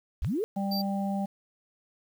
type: linear sweep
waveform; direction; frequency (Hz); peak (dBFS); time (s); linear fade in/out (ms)
sine; up; 41.08 to 466.2; -26; 0.22-0.44; 0
type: click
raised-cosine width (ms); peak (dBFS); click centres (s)
0.3; -27; 0.247
type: harmonic tone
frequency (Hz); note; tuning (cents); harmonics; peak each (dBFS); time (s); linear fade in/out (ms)
197.4; G3; +12; 1 / 3 / 4; -28 / -38 / -35; 0.56-1.26; 10
type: tone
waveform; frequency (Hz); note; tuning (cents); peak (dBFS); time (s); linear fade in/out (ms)
square; 4663; D8; -13; -32; 0.71-0.82; 10
effects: 9-bit